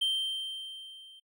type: tone with level ramp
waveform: triangle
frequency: 3136 Hz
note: G7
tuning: in tune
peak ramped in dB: -23 to -49 dBFS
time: 0.01-1.2 s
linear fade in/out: 10 ms
effects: noise-tail reverb RT60 0.1 s tail -26 dB re dry